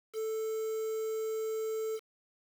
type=tone with quantisation; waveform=triangle; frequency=440 Hz; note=A4; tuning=in tune; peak=-30 dBFS; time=0.13-2 s; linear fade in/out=50 ms; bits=8; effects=none